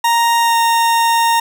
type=tone with pitch glide; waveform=40% pulse; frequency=932.3 to 924.3 Hz; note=A#5 to A#5; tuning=0 to -15 cents; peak=-10 dBFS; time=0.04-1.4 s; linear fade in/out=5 ms; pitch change=-15 cents; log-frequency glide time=0.4-0.56 s; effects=none